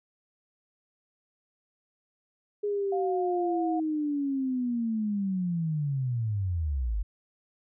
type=linear sweep; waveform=sine; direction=down; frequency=415.3 to 46.25 Hz; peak=-26 dBFS; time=2.63-7.03 s; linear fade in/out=10 ms
type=tone with pitch glide; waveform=sine; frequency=708 to 719.5 Hz; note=F5 to F#5; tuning=+23 to -49 cents; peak=-30 dBFS; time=2.92-3.8 s; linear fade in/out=5 ms; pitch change=+28 cents; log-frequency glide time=3.45-3.62 s
effects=none